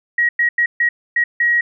sine tone bursts at uneven times, 1900 Hz, A#6, 33 cents sharp, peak -12 dBFS, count 6, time 0.18-0.29 / 0.39-0.49 / 0.58-0.66 / 0.8-0.89 / 1.16-1.24 / 1.4-1.61 s, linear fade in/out 5 ms, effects none

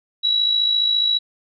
sine tone with amplitude modulation, 3900 Hz, B7, 23 cents flat, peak -13 dBFS, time 0.23-1.19 s, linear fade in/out 20 ms, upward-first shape sine, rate 54.6 Hz, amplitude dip 55%, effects none

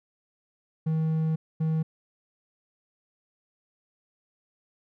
triangle tone pair in turn, 159 / 159 Hz, D#3 / D#3, +38 / +38 cents, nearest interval unison, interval 0 cents, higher neither, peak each -21 dBFS, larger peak neither, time 0.86-1.36 / 1.6-1.83 s, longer first, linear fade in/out 10 ms, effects none

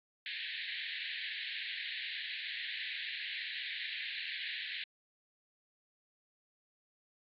pink band-pass noise, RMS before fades -41 dBFS, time 0.26-4.84 s, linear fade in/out 2 ms, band 1700 to 4200 Hz, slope 96 dB/octave, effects AAC 32 kbps

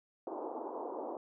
pink band-pass noise, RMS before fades -41 dBFS, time 0.27-1.17 s, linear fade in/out 2 ms, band 290 to 1000 Hz, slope 48 dB/octave, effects none

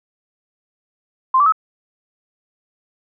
sine tone with pitch steps, 1045 / 1159.5 / 1286.5 Hz, C6 / D6 / E6, -2 / -22 / -43 cents, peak -10 dBFS, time 1.34-1.523 s, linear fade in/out 5 ms, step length 61 ms, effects none

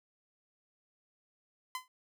sawtooth tone with exponential decay, 1021 Hz, C6, 43 cents flat, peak -29 dBFS, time 1.75-1.88 s, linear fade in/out 1 ms, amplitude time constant 27 ms, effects none

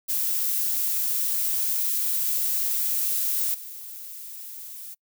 violet noise with level steps, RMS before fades -25 / -39 dBFS, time 0.08-4.95 s, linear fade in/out 20 ms, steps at 3.54 s, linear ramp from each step 5 ms, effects noise-tail reverb RT60 0.1 s tail -26 dB re dry

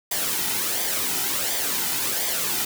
white noise with flanger, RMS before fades -25 dBFS, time 0.11-2.65 s, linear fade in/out 5 ms, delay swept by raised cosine 0.73 to 1.83 ms, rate 1.4 Hz, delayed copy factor -0.55, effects none

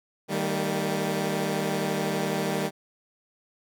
15% pulse chord, Eb major, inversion none, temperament equal with one note detuned, 155.56 / 196 / 227.2 Hz, Eb3 / G3 / Bb3, 0 / 0 / -44 cents, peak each -24 / -22 / -26 dBFS, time 0.28-2.71 s, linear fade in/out 50 ms, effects none

